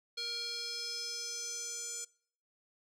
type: tone with band-pass filter sweep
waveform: square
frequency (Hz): 470.8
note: A#4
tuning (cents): +17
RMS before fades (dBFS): -40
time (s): 0.17-2.05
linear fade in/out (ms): 10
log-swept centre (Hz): 4100 to 7200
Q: 4.8
effects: noise-tail reverb RT60 0.6 s tail -25 dB re dry